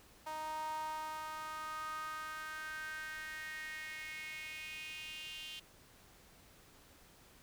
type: tone with high-pass filter sweep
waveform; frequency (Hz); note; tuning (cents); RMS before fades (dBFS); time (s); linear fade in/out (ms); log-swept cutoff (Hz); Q
sawtooth; 311.1; D#4; 0; -44; 0.26-5.6; 10; 830 to 3000; 6.2
effects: pink hiss -62 dBFS RMS until 7.42 s